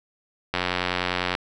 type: click train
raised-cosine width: 0.3 ms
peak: -7 dBFS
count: 74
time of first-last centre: 0.54-1.351 s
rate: 90 Hz
effects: none